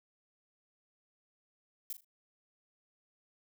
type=noise with echo; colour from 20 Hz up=violet; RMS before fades=-39 dBFS; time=1.9-1.93 s; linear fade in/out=2 ms; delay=39 ms; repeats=3; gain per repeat=-11 dB; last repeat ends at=2.047 s; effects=none